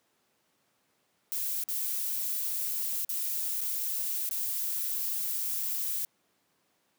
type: noise with dropouts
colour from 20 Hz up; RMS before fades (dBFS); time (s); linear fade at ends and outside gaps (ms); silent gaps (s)
violet; -32; 1.32-6.05; 0; 1.638-1.687 / 3.048-3.092 / 3.607-3.614 / 4.291-4.311
effects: pink hiss -72 dBFS RMS until 6.98 s + high-pass 200 Hz 12 dB/octave